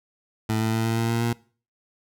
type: tone with pitch steps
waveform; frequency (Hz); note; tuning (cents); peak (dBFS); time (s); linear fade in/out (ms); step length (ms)
20% pulse; 110 / 111.21 / 112.44 / 113.68 / 114.94 / 116.2 / 117.49; A2 / A2 / A2 / A#2 / A#2 / A#2 / A#2; 0 / +19 / +38 / -43 / -24 / -5 / +14; -17; 0.49-1.33; 5; 120
effects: noise-tail reverb RT60 0.4 s tail -21 dB re dry